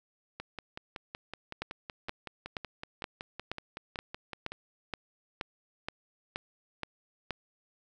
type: two click trains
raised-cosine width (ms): 0.3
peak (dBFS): -23 / -18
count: 23 / 13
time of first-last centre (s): 0.4-4.52 / 1.62-7.307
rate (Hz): 5.34 / 2.11
effects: none